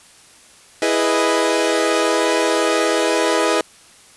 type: chord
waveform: sawtooth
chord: E major seventh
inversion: none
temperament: equal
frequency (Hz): 329.6 / 415.3 / 493.9 / 622.3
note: E4 / G#4 / B4 / D#5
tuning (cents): 0 / 0 / 0 / 0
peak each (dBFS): -17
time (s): 0.82-3.61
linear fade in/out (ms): 2
effects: white hiss -47 dBFS RMS until 4.16 s + resampled to 24000 Hz